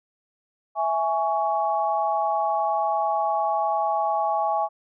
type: chord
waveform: sine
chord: C# minor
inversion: first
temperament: equal with one note detuned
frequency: 659.3 / 830.6 / 1119.7 Hz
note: E5 / G#5 / C#6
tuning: 0 / 0 / +17 cents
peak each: -26 / -23 / -28 dBFS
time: 0.75-4.69 s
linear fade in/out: 50 ms
effects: none

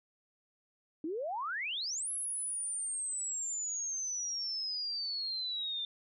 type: exponential two-way sweep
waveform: sine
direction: up then down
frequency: 296.5 to 10990 to 3563 Hz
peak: -34 dBFS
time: 1.04-5.85 s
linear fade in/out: 2 ms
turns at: 2.11 s
effects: none

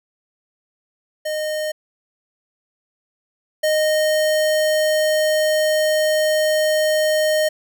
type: tone pair in turn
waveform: square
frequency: 615 / 617.8 Hz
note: D#5 / D#5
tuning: -20 / -12 cents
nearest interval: unison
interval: 8 cents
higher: second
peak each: -22 / -16 dBFS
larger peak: second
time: 1.25-1.72 / 3.63-7.49 s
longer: second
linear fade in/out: 10 ms
effects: none

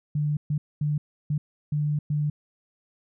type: tone bursts at uneven times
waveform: sine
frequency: 148.6 Hz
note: D3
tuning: 21 cents sharp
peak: -22 dBFS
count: 6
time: 0.15-0.37 / 0.5-0.58 / 0.81-0.98 / 1.3-1.38 / 1.72-1.99 / 2.1-2.3 s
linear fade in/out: 5 ms
effects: none

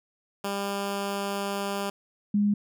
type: tone pair in turn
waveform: 10% pulse / sine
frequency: 199.5 / 205.5 Hz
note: G3 / G#3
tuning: +31 / -18 cents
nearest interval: minor second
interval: 51 cents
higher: second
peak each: -20 dBFS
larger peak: neither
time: 0.44-1.9 / 2.34-2.54 s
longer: first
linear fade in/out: 5 ms
effects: none

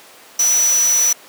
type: tone in noise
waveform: sine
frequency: 5920 Hz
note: F#8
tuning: in tune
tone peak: -12 dBFS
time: 0.39-1.13 s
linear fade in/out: 5 ms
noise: white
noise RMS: -24 dBFS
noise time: 0.39-1.13 s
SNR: +9 dB
effects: pink hiss -42 dBFS RMS until 1.28 s + high-pass 400 Hz 12 dB/octave

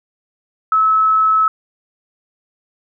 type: tone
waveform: sine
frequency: 1297 Hz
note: E6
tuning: 28 cents flat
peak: -10 dBFS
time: 0.72-1.48 s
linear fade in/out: 2 ms
effects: none

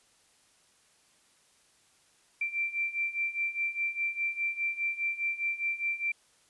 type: beating tone pair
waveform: sine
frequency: 2349 / 2353.9 Hz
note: D7 / D7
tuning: 0 / +3 cents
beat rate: 4.9 Hz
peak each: -34 / -31 dBFS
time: 2.41-6.12 s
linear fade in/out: 5 ms
effects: white hiss -65 dBFS RMS until 6.49 s + resampled to 24000 Hz

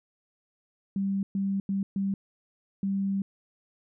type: tone bursts at uneven times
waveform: sine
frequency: 196 Hz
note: G3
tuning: in tune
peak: -25 dBFS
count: 5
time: 0.96-1.23 / 1.35-1.6 / 1.69-1.83 / 1.96-2.14 / 2.83-3.22 s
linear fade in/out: 2 ms
effects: none

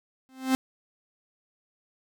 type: tone with exponential growth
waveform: 45% pulse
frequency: 261.6 Hz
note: C4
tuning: in tune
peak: -18 dBFS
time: 0.29-0.55 s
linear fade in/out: 0 ms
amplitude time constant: 55 ms
effects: none

